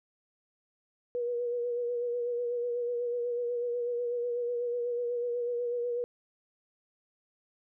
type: tone with vibrato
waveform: sine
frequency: 481.6 Hz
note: B4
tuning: 44 cents flat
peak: -29 dBFS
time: 1.15-6.04 s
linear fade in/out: 0 ms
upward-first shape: sine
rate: 8.1 Hz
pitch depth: 30 cents each way
effects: none